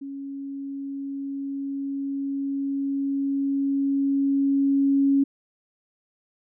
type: tone with level ramp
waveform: sine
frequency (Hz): 276.5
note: C#4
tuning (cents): -4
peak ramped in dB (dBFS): -32 to -16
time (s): 0.01-5.24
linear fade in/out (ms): 10
effects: none